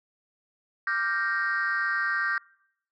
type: chord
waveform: sine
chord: G minor seventh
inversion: second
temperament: equal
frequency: 1174.7 / 1396.9 / 1568 / 1864.7 Hz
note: D6 / F6 / G6 / Bb6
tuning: 0 / 0 / 0 / 0 cents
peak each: -31 / -32 / -26 / -29 dBFS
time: 0.87-2.38 s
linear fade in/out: 2 ms
effects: noise-tail reverb RT60 0.7 s tail -24 dB re dry + tanh soft clip ceiling -19 dBFS

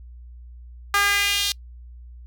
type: tone with high-pass filter sweep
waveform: sawtooth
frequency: 404 Hz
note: G#4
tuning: 48 cents flat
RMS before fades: -21 dBFS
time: 0.94-1.52 s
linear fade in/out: 2 ms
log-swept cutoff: 1300 to 3900 Hz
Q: 2.3
effects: noise-tail reverb RT60 0.1 s tail -25 dB re dry + added 60 Hz sine -39 dBFS peak until 2.26 s

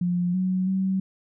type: tone with pitch steps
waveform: sine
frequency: 176.8 / 185.6 / 190.4 Hz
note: F3 / F#3 / F#3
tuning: +22 / +6 / +50 cents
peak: -21 dBFS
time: 0.01-1 s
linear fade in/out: 5 ms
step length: 330 ms
effects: none

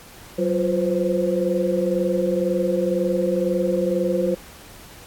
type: tone cluster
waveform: sine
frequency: 187.7 / 351 / 506 / 528 Hz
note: F#3 / F4 / B4 / C5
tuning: +25 / +9 / +42 / +16 cents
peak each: -24 dBFS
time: 0.38-4.35 s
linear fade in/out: 10 ms
effects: pink hiss -44 dBFS RMS until 5.06 s + AAC 64 kbps

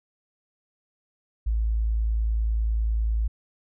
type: tone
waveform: sine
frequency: 55 Hz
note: A1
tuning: in tune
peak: -21 dBFS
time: 1.46-3.28 s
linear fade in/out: 10 ms
effects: none

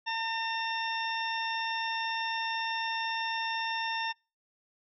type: harmonic tone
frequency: 906 Hz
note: A#5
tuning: 50 cents flat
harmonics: 1 / 2 / 3 / 4 / 6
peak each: -33 / -36 / -38 / -39 / -41 dBFS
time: 0.06-4.13 s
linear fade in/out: 20 ms
effects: noise-tail reverb RT60 0.3 s tail -26 dB re dry

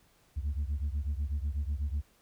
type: beating tone pair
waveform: sine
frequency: 69.3 / 77.4 Hz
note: C#2 / D#2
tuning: 0 / -9 cents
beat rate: 8.1 Hz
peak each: -30 / -32 dBFS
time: 0.36-2.02 s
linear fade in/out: 20 ms
effects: tanh soft clip ceiling -27 dBFS + pink hiss -66 dBFS RMS until 2.21 s

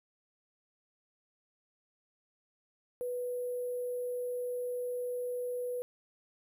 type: tone with sample-and-hold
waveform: sine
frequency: 493.3 Hz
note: B4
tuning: 2 cents flat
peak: -33 dBFS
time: 3.01-5.82 s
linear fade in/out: 0 ms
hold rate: 11025 Hz
effects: none

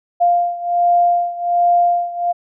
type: beating tone pair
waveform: sine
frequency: 698.5 / 699.8 Hz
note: F5 / F5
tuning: 0 / +3 cents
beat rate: 1.3 Hz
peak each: -14 / -17 dBFS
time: 0.2-2.33 s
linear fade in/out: 20 ms
effects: none

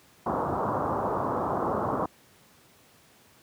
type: low-pass noise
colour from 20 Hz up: white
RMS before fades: -28 dBFS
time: 0.26-2.06 s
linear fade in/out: 5 ms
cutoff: 1200 Hz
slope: 48 dB/octave
effects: pink hiss -58 dBFS RMS until 3.42 s + high-pass 100 Hz 12 dB/octave

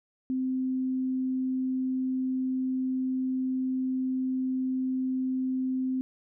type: tone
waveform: sine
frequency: 259.1 Hz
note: C4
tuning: 17 cents flat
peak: -26 dBFS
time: 0.3-6.01 s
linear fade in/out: 0 ms
effects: none

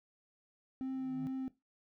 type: tone with vibrato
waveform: triangle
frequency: 261.6 Hz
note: C4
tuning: in tune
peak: -33 dBFS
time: 0.81-1.48 s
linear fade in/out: 0 ms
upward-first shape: triangle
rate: 2.3 Hz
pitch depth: 16 cents each way
type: tone with exponential growth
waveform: sine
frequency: 154 Hz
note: D#3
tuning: 17 cents flat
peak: -37 dBFS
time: 0.82-1.27 s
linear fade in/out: 0 ms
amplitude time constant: 97 ms
effects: noise-tail reverb RT60 0.2 s tail -18 dB re dry + tanh soft clip ceiling -29 dBFS

